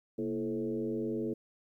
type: tone with frequency modulation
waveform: sine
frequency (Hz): 333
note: E4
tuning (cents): +18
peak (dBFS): -31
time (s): 0.18-1.34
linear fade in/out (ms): 10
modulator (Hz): 99.4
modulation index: 1.4
effects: 12-bit